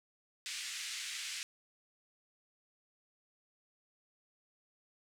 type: band-pass noise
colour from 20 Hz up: pink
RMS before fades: -42 dBFS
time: 0.46-1.43 s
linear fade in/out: 0 ms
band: 2000 to 8600 Hz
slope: 24 dB/octave
effects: none